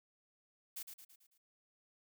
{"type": "noise with echo", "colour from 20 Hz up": "blue", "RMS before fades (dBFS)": -44, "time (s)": [0.76, 0.83], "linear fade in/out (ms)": 10, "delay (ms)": 110, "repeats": 5, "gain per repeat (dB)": -6, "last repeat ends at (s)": 1.38, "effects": []}